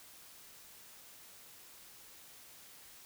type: silence
effects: white hiss -56 dBFS RMS until 3.05 s